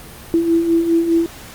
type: beating tone pair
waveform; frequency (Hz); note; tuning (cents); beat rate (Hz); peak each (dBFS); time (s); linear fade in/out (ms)
sine; 329.3 / 334.2; E4 / E4; -2 / +24; 4.9; -21 / -13; 0.34-1.26; 0
effects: pink hiss -37 dBFS RMS until 1.54 s + Opus 32 kbps